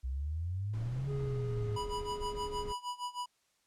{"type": "exponential two-way sweep", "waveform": "sine", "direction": "up then down", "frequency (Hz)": [61.74, 141, 106.6], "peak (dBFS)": -33, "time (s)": [0.03, 1.78], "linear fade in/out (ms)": 20, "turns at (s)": 1.09}
{"type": "noise", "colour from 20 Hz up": "brown", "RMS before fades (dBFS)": -44, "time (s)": [0.73, 2.73], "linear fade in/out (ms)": 10}
{"type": "tone", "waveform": "triangle", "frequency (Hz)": 415.3, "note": "G#4", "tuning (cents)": 0, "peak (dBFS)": -37, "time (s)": [1.06, 2.75], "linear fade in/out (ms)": 50}
{"type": "tone with tremolo", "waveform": "square", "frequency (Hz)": 982, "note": "B5", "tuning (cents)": -10, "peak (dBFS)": -35, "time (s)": [1.76, 3.26], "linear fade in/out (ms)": 5, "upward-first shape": "sine", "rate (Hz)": 6.4, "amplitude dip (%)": 90}
{"effects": ["white hiss -74 dBFS RMS until 3.66 s", "low-pass 9000 Hz 12 dB/octave"]}